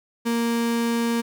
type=tone; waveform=35% pulse; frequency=233.1 Hz; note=A#3; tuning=in tune; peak=-19 dBFS; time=0.25-1.22 s; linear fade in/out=20 ms; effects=none